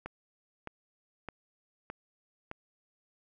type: click train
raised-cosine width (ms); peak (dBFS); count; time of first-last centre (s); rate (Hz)
0.5; -24; 5; 0.06-2.514; 1.63
effects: none